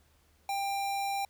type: tone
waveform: square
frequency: 793 Hz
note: G5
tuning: 20 cents sharp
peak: -31 dBFS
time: 0.49-1.25 s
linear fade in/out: 2 ms
effects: added 75 Hz sine -66 dBFS peak until 1.29 s + pink hiss -68 dBFS RMS until 1.29 s